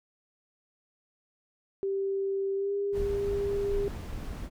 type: tone with pitch glide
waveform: sine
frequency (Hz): 391.2 to 401.7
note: G4 to G4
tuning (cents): -4 to +42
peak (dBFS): -27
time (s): 1.83-3.88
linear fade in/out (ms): 0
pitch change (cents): +46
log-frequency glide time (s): 2.55-2.73
type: noise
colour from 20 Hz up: brown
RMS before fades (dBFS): -36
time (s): 2.92-4.5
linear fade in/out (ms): 50
effects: none